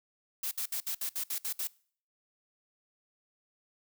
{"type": "noise bursts", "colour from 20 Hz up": "blue", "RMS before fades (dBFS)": -34, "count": 9, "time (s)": [0.43, 1.673], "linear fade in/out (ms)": 5, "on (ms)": 83, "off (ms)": 62, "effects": ["noise-tail reverb RT60 0.5 s tail -23 dB re dry"]}